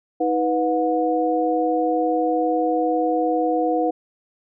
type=tone cluster; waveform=sine; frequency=316.3 / 494 / 724 Hz; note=D#4 / B4 / F#5; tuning=+29 / 0 / -38 cents; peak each=-22 dBFS; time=0.2-3.91 s; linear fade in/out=10 ms; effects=none